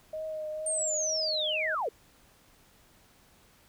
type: tone with vibrato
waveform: sine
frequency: 622.3 Hz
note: D#5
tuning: in tune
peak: -33 dBFS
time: 0.13-1.75 s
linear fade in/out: 5 ms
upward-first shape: triangle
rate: 2.1 Hz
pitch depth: 27 cents each way
type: linear sweep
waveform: sine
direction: down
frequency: 8870 to 395 Hz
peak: -28 dBFS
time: 0.66-1.89 s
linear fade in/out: 5 ms
effects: pink hiss -61 dBFS RMS until 3.68 s